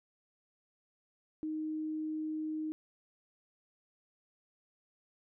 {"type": "tone", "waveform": "sine", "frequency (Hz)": 311.1, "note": "D#4", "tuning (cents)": 0, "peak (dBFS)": -34, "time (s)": [1.43, 2.72], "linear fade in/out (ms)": 0, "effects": []}